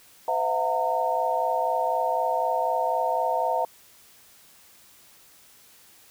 sine tone cluster, 509 / 658 / 722 / 914 Hz, C5 / E5 / F#5 / A#5, -48 / -3 / -43 / -34 cents, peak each -30 / -27 / -28 / -26 dBFS, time 0.28-3.65 s, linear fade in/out 2 ms, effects white hiss -54 dBFS RMS until 6.1 s

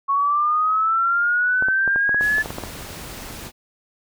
sine linear sweep, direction up, 1100 to 1734 Hz, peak -16 dBFS, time 0.08-2.43 s, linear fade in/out 20 ms
clicks, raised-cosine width 1 ms, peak -15 dBFS, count 12, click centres 1.624 / 1.685 / 1.877 / 1.96 / 2.093 / 2.145 / 2.21 / 2.383 / 2.459 / 2.505 / 2.584 / 2.637 s
pink noise, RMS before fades -35 dBFS, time 2.19-3.52 s, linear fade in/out 50 ms
effects none

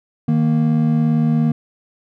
triangle tone pair together, 155.58 / 233.1 Hz, D#3 / A#3, 0 / 0 cents, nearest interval perfect fifth, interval 700 cents, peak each -14 dBFS, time 0.28-1.52 s, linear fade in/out 5 ms, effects none

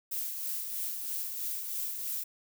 violet noise with tremolo, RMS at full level -34 dBFS, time 0.11-2.24 s, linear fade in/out 10 ms, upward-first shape sine, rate 3.1 Hz, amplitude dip 40%, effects none

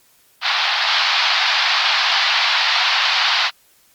white band-pass noise, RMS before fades -17 dBFS, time 0.41-3.51 s, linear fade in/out 50 ms, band 720 to 4700 Hz, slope 48 dB/octave, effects white hiss -55 dBFS RMS until 3.94 s + Opus 48 kbps

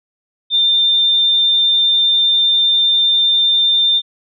sine tone, 3595 Hz, A7, 36 cents sharp, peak -10 dBFS, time 0.5-4.02 s, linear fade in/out 50 ms, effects none

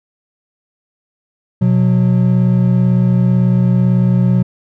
triangle tone pair together, 124.4 / 182.43 Hz, B2 / F#3, +13 / -24 cents, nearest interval perfect fifth, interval 663 cents, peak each -10 dBFS, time 1.61-4.43 s, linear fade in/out 10 ms, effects none

